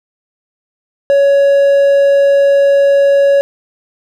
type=tone; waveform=triangle; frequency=559 Hz; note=C#5; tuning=14 cents sharp; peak=-4 dBFS; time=1.1-3.41 s; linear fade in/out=0 ms; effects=none